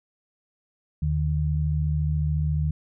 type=tone pair together; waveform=sine; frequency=77.7 / 151.85 Hz; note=D#2 / D#3; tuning=-2 / -42 cents; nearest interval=octave; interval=1160 cents; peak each=-24 / -24 dBFS; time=1.02-2.71 s; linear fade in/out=5 ms; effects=none